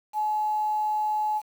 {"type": "tone with quantisation", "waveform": "sine", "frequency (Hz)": 852, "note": "G#5", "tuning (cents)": 44, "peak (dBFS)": -23, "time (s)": [0.13, 1.42], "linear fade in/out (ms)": 50, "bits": 8, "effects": []}